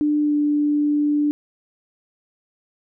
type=tone with pitch glide; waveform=sine; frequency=297.7 to 294.6 Hz; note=D4 to D4; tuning=+24 to +6 cents; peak=-16 dBFS; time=0.01-1.31 s; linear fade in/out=0 ms; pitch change=-18 cents; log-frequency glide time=0.22-0.34 s; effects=none